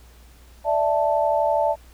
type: chord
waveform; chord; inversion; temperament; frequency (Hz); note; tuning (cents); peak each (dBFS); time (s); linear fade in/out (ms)
sine; D suspended second; none; equal; 587.3 / 659.3 / 880; D5 / E5 / A5; 0 / 0 / 0; -22; 0.64-1.76; 50
effects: added 60 Hz sine -47 dBFS peak until 1.93 s + pink hiss -54 dBFS RMS until 1.93 s